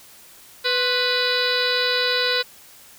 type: harmonic tone with a mistuned harmonic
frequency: 495.3 Hz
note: B4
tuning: 5 cents sharp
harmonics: 1 / 2 / 3 / 4 / 5 / 6 / 7 / 8 / 9 / 10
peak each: -25 / -32 / -25 / -30 / -30 / -32 / -32 / -23 / -31 / -32 dBFS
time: 0.64-2.43 s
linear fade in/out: 20 ms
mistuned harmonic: 2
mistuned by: +100 cents
effects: white hiss -47 dBFS RMS until 2.98 s